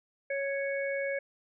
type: harmonic tone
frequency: 554.4 Hz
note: C#5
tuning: in tune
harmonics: 1 / 3 / 4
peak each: -31 / -38 / -37 dBFS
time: 0.3-1.19 s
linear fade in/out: 5 ms
effects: none